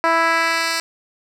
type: tone with band-pass filter sweep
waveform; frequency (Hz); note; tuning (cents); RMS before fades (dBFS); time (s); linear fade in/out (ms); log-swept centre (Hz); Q
10% pulse; 330; E4; +2; -18; 0.04-0.8; 0; 980 to 4900; 0.87
effects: none